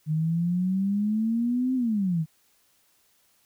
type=exponential two-way sweep; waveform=sine; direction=up then down; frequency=152.2 to 261.6 to 152.2 Hz; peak=-22 dBFS; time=0.06-2.26 s; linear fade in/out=50 ms; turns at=1.75 s; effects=white hiss -65 dBFS RMS until 3.45 s